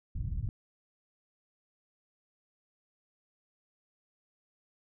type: low-pass noise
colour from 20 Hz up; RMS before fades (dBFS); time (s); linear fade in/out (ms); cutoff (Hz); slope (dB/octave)
white; -34; 0.15-0.49; 2; 120; 24
effects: none